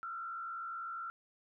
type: tone with frequency modulation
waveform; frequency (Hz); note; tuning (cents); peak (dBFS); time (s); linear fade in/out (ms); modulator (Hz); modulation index
sine; 1356; E6; +49; -39; 0.03-1.1; 0; 60; 0.83
effects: none